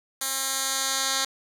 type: tone with band-pass filter sweep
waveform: 10% pulse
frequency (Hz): 268.2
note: C4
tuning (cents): +43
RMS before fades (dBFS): -27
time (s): 0.21-1.25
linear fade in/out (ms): 5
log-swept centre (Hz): 9900 to 5400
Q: 1
effects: none